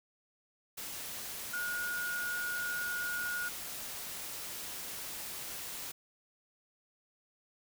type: tone in noise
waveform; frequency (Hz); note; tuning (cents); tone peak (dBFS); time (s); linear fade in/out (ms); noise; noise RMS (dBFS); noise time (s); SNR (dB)
sine; 1442; F#6; -45; -34; 1.53-3.49; 10; white; -42; 0.77-5.92; +5
effects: none